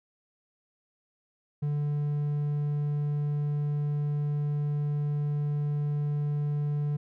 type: tone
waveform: triangle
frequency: 146.7 Hz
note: D3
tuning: 2 cents flat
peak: -24 dBFS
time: 1.62-6.97 s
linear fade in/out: 10 ms
effects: none